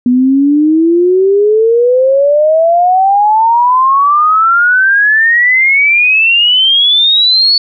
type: exponential sweep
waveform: sine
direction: up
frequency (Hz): 243.2 to 4472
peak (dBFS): -5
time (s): 0.06-7.58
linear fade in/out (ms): 2
effects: none